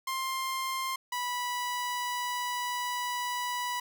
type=tone pair in turn; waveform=sawtooth; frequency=1055 / 982.3 Hz; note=C6 / B5; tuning=+14 / -10 cents; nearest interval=minor second; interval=124 cents; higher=first; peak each=-27 dBFS; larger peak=neither; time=0.07-0.96 / 1.12-3.8 s; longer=second; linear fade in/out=5 ms; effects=none